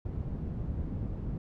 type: low-pass noise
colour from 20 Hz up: white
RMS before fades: -35 dBFS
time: 0.05-1.38 s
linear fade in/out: 5 ms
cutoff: 140 Hz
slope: 12 dB/octave
effects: none